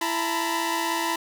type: tone cluster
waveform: sawtooth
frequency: 333.5 / 884 / 950 / 1006 Hz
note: E4 / A5 / A#5 / B5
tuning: +20 / +8 / +33 / +32 cents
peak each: -26 dBFS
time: 0.01-1.16 s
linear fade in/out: 5 ms
effects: none